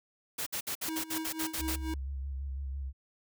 white noise bursts, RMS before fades -35 dBFS, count 10, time 0.38-1.761 s, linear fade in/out 10 ms, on 85 ms, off 59 ms
square tone with tremolo, 319.1 Hz, D#4, 44 cents sharp, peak -34 dBFS, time 0.88-1.94 s, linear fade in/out 2 ms, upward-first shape sine, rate 4.1 Hz, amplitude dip 80%
sine tone with vibrato, 68 Hz, C#2, 33 cents flat, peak -34 dBFS, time 1.57-2.93 s, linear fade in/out 50 ms, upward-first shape square, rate 6 Hz, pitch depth 38 cents each way
effects none

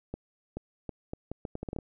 accelerating click train, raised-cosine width 2 ms, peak -22 dBFS, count 12, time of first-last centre 0.14-1.787 s, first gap 430 ms, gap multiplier 0.75, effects none

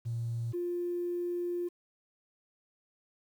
triangle tone pair in turn, 116.6 / 350.7 Hz, A#2 / F4, +1 / +7 cents, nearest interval octave + perfect fifth, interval 1906 cents, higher second, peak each -28 / -27 dBFS, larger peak second, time 0.05-0.53 / 0.53-1.69 s, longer second, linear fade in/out 20 ms, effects tanh soft clip ceiling -29 dBFS + 10-bit

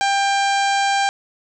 harmonic tone with a mistuned harmonic, 794 Hz, G5, 22 cents sharp, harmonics 1 / 2 / 3 / 4 / 5 / 6 / 7 / 8 / 9 / 10, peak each -17 / -23 / -27 / -29 / -31 / -33 / -34 / -35 / -36 / -37 dBFS, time 0.01-1.09 s, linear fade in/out 0 ms, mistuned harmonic 6, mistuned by -48 cents, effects none

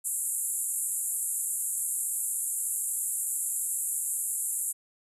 white band-pass noise, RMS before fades -31 dBFS, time 0.04-4.73 s, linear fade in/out 20 ms, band 7300 to 12000 Hz, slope 96 dB/octave, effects none

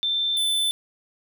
sine / square tone pair in turn, 3559 / 3524 Hz, A7 / A7, +19 / +2 cents, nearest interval unison, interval 17 cents, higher first, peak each -21 dBFS, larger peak neither, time 0.03-0.37 / 0.37-0.71 s, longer neither, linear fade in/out 0 ms, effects none

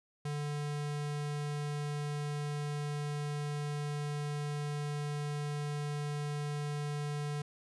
square tone, 146.83 Hz, D3, in tune, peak -35 dBFS, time 0.25-7.42 s, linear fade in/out 5 ms, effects resampled to 24000 Hz

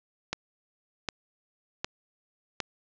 click train, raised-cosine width 0.2 ms, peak -12 dBFS, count 4, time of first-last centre 0.33-2.603 s, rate 1.32 Hz, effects resampled to 16000 Hz + 9-bit

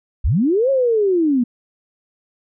sine linear two-way sweep, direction up then down, 38.89 to 553 to 230.9 Hz, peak -13 dBFS, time 0.24-1.44 s, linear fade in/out 10 ms, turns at 0.7 s, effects none

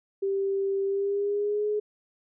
sine tone with pitch glide, 392 to 420.1 Hz, G4 to G#4, 0 to +20 cents, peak -24 dBFS, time 0.22-1.8 s, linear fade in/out 10 ms, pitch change +120 cents, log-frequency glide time 0.85-1.67 s, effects none

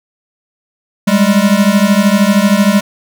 square beating tone pair, 196 / 209 Hz, G3 / G#3, 0 / +11 cents, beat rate 13 Hz, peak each -11 dBFS, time 1.07-2.81 s, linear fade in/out 10 ms, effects none

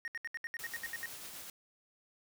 triangle tone bursts, 1859 Hz, A#6, 5 cents flat, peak -35 dBFS, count 11, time 0.05-1.058 s, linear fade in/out 0 ms, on 28 ms, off 70 ms
white noise with tremolo, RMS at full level -46 dBFS, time 0.59-1.5 s, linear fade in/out 2 ms, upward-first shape sine, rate 7.9 Hz, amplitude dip 30%
effects none

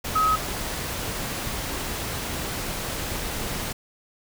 sine tone in noise, 1273 Hz, D#6, 39 cents sharp, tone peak -18 dBFS, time 0.15-0.36 s, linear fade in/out 10 ms, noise pink, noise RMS -30 dBFS, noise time 0.04-3.73 s, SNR +9 dB, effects none

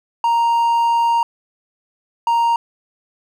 triangle tone bursts at uneven times, 932.3 Hz, A#5, in tune, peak -11 dBFS, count 2, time 0.24-1.23 / 2.27-2.56 s, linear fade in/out 2 ms, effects none

